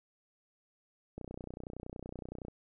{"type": "click train", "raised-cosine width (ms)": 2, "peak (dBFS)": -29, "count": 41, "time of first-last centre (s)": [1.18, 2.483], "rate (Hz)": 30.7, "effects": []}